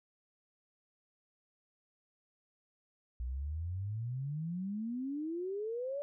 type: exponential sweep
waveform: sine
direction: up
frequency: 58.9 to 585 Hz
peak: -35 dBFS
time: 3.2-6.02 s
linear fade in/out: 0 ms
effects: none